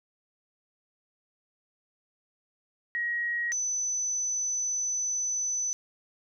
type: tone pair in turn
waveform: sine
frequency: 1896 / 6019 Hz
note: A#6 / F#8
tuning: +29 / +29 cents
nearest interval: octave + minor sixth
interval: 2000 cents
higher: second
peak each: -27 dBFS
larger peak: neither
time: 2.95-3.52 / 3.52-5.73 s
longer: second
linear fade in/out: 0 ms
effects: none